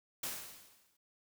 white noise with exponential decay, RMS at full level -37 dBFS, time 0.23-0.97 s, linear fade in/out 5 ms, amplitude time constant 160 ms, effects none

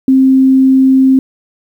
sine tone, 264.2 Hz, C4, 17 cents sharp, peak -4 dBFS, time 0.08-1.19 s, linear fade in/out 2 ms, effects 7-bit

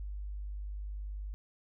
sine tone, 50.1 Hz, G1, 38 cents sharp, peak -37 dBFS, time 0-1.34 s, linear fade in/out 0 ms, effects none

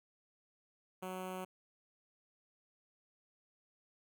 10% pulse tone with notch filter, 185.5 Hz, F#3, 5 cents sharp, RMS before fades -43 dBFS, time 1.02-1.45 s, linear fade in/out 10 ms, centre 4800 Hz, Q 1, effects none

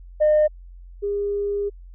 sine tone pair in turn, 608 / 405.8 Hz, D#5 / G#4, -40 / -40 cents, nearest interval perfect fifth, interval 700 cents, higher first, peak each -12 / -21 dBFS, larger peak first, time 0.2-0.48 / 1.02-1.7 s, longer second, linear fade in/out 20 ms, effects tanh soft clip ceiling -11 dBFS + added 44 Hz sine -39 dBFS peak until 1.94 s

